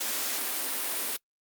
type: high-pass noise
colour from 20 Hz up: white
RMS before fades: -31 dBFS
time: 0-1.17 s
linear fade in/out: 10 ms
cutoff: 220 Hz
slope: 96 dB/octave
effects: noise-tail reverb RT60 0.1 s tail -25 dB re dry + Opus 48 kbps